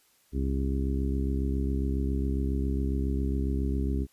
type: harmonic tone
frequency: 67.3 Hz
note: C2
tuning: 49 cents sharp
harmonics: 1 / 2 / 3 / 4 / 5 / 6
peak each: -27 / -36 / -35 / -34 / -39 / -39 dBFS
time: 0.32-4.07 s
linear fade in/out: 50 ms
effects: white hiss -65 dBFS RMS until 4.12 s + resampled to 32000 Hz